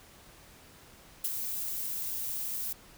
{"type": "noise with ADSR envelope", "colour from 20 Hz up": "violet", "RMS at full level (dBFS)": -29, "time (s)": [1.24, 2.73], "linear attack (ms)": 6, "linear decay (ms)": 41, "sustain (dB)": -6, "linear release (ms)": 5, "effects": ["pink hiss -55 dBFS RMS until 2.97 s"]}